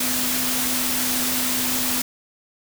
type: tone in noise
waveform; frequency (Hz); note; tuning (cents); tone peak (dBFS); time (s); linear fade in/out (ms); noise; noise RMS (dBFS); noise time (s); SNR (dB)
sine; 252.3; B3; +37; -29; 0-2.02; 5; white; -23; 0-2.02; -9
effects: none